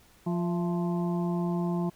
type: harmonic tone with a mistuned harmonic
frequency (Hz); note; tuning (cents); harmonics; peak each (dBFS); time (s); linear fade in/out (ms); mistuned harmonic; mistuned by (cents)
174.61; F3; 0; 1 / 2 / 4 / 5 / 6; -27 / -33 / -39 / -41 / -43; 0.26-1.9; 10; 4; -61
effects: pink hiss -59 dBFS RMS until 1.95 s